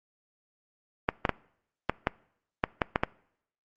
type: clicks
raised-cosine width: 0.5 ms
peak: -8 dBFS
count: 9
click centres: 1.089 / 1.252 / 1.293 / 1.896 / 2.071 / 2.639 / 2.818 / 2.959 / 3.035 s
effects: noise-tail reverb RT60 0.7 s tail -23 dB re dry + Opus 48 kbps